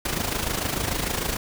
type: noise with amplitude modulation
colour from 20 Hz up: pink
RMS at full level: -24 dBFS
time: 0.05-1.37 s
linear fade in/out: 5 ms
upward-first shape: sine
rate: 26.7 Hz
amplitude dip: 65%
effects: none